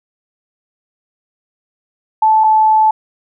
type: tone pair in turn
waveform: sine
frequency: 873 / 869.8 Hz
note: A5 / A5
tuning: -14 / -20 cents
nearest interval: unison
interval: 6 cents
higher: first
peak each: -7 dBFS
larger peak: neither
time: 2.22-2.44 / 2.44-2.91 s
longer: second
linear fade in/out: 5 ms
effects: none